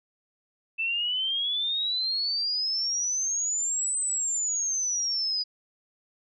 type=exponential two-way sweep; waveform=sine; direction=up then down; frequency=2637 to 8190 to 4901 Hz; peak=-25 dBFS; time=0.78-5.44 s; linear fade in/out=20 ms; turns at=3.99 s; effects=none